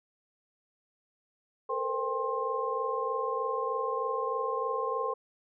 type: tone cluster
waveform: sine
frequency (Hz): 448.5 / 471.7 / 515 / 797 / 1060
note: A4 / A#4 / C5 / G5 / C6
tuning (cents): +33 / +20 / -28 / +28 / +22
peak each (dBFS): -35 / -38 / -35 / -40 / -32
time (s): 1.69-5.14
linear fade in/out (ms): 10
effects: none